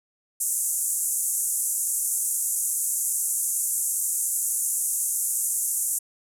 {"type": "band-pass noise", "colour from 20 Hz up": "white", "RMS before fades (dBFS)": -26, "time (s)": [0.4, 5.99], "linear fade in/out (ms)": 10, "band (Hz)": [6900, 12000], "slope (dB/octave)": 48, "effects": []}